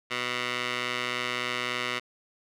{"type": "tone with band-pass filter", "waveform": "15% pulse", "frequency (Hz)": 123.47, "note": "B2", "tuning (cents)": 0, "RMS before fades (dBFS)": -31, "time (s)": [0.1, 2], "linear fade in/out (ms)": 20, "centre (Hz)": 2400, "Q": 1.4, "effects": []}